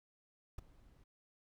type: noise with ADSR envelope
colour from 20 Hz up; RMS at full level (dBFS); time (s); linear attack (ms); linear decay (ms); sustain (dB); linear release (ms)
brown; -40; 0.58-1.04; 7; 8; -23; 6
effects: none